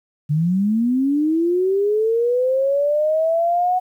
sine linear sweep, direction up, 143 to 740 Hz, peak -15 dBFS, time 0.29-3.8 s, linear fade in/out 20 ms, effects 9-bit

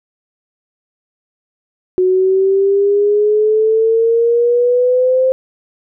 sine exponential sweep, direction up, 366.5 to 523.3 Hz, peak -9 dBFS, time 1.98-5.32 s, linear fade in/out 0 ms, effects none

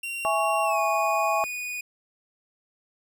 45% pulse tone with pitch glide, 2755 to 2469 Hz, F7 to D#7, -24 to -14 cents, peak -30 dBFS, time 0.03-1.81 s, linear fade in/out 5 ms, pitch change -190 cents, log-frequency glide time 0.64-0.79 s
sine chord, C# minor, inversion first, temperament equal, 659.3 / 830.6 / 1108.7 Hz, E5 / G#5 / C#6, 0 / 0 / 0 cents, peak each -26 dBFS, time 0.25-1.44 s, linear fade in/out 0 ms
effects none

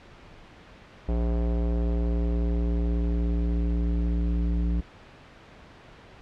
square tone with low-pass filter sweep, 58.27 Hz, A#1, in tune, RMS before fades -25 dBFS, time 1.08-4.81 s, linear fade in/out 10 ms, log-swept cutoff 590 to 250 Hz, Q 1.3, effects pink hiss -49 dBFS RMS until 6.21 s + low-pass 3000 Hz 12 dB/octave

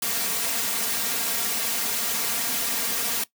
white noise with comb filter, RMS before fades -26 dBFS, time 0.02-3.24 s, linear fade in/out 5 ms, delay 4.3 ms, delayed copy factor +0.95, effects noise-tail reverb RT60 0.1 s tail -18 dB re dry + high-pass 80 Hz 12 dB/octave

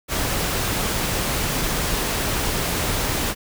pink noise, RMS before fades -23 dBFS, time 0.08-3.35 s, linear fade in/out 50 ms, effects none

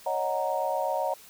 sine chord, D# minor seventh, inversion third, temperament equal, 554.4 / 622.3 / 740 / 932.3 Hz, C#5 / D#5 / F#5 / A#5, 0 / 0 / 0 / 0 cents, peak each -31 dBFS, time 0.06-1.14 s, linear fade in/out 5 ms, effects white hiss -51 dBFS RMS until 1.29 s

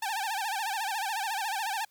sawtooth tone with vibrato, 836 Hz, G#5, 11 cents sharp, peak -26 dBFS, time 0.02-1.85 s, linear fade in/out 5 ms, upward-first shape sine, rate 14 Hz, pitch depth 160 cents each way, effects white hiss -67 dBFS RMS until 1.9 s

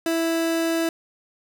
30% pulse tone, 329.6 Hz, E4, in tune, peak -18 dBFS, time 0.06-0.89 s, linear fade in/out 2 ms, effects 10-bit

